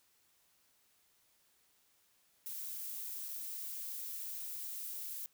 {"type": "noise with dropouts", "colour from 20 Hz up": "violet", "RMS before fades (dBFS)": -43, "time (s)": [2.46, 5.26], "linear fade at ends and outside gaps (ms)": 0, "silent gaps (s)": [3.284, 3.288], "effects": ["white hiss -72 dBFS RMS until 5.33 s"]}